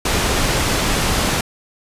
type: low-pass noise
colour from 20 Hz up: pink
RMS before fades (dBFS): -18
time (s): 0.05-1.41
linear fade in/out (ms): 5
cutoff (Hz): 9600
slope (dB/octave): 12
effects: resampled to 32000 Hz